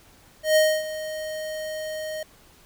square tone with ADSR envelope, 622.3 Hz, D#5, in tune, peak -15 dBFS, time 0.43-2.23 s, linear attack 130 ms, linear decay 270 ms, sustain -15 dB, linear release 3 ms, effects pink hiss -54 dBFS RMS until 2.65 s

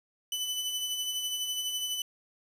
sawtooth tone with tremolo, 2997 Hz, F#7, 22 cents sharp, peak -26 dBFS, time 0.32-2.02 s, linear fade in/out 2 ms, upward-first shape sine, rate 12 Hz, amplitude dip 40%, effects resampled to 32000 Hz + 9-bit

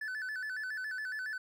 triangle tone with vibrato, 1619 Hz, G#6, 45 cents flat, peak -34 dBFS, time 0.01-1.38 s, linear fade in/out 5 ms, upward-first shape square, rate 7.2 Hz, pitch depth 120 cents each way, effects none

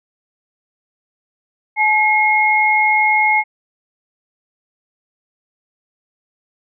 sine tone pair together, 855 / 2154 Hz, A5 / C7, -50 / +50 cents, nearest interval octave + major third, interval 1600 cents, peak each -15 / -13 dBFS, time 1.76-3.44 s, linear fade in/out 50 ms, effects none

